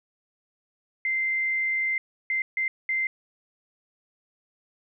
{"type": "tone bursts at uneven times", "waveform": "sine", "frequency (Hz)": 2083, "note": "C7", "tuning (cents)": -8, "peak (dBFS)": -23, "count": 4, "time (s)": [[1.05, 1.98], [2.3, 2.42], [2.57, 2.68], [2.89, 3.07]], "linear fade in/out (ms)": 2, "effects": []}